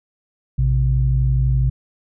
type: tone pair together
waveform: sine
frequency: 57.91 / 130 Hz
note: A#1 / C3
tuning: -11 / -11 cents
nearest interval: octave + major second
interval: 1400 cents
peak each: -16 dBFS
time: 0.58-1.7 s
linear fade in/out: 10 ms
effects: tanh soft clip ceiling -6 dBFS